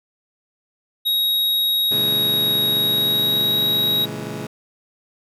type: tone with pitch glide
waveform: square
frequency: 3791 to 3813 Hz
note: A#7 to A#7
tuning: +28 to +38 cents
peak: -17 dBFS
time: 1.05-4.06 s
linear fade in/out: 20 ms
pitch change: +10 cents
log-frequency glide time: 2.67-3.61 s
type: chord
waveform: 20% pulse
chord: A# half-diminished seventh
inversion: none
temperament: just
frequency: 116.54 / 139.85 / 167.82 / 209.8 Hz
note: A#2 / C#3 / E3 / G#3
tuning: 0 / +16 / +31 / +18 cents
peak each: -29 / -28 / -29 / -27 dBFS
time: 1.91-4.47 s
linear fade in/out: 5 ms
effects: none